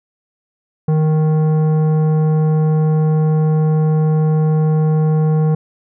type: tone with tanh clipping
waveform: sine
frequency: 155.56 Hz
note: D#3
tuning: in tune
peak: -13 dBFS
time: 0.88-5.55 s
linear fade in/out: 5 ms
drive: 12 dB
effects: none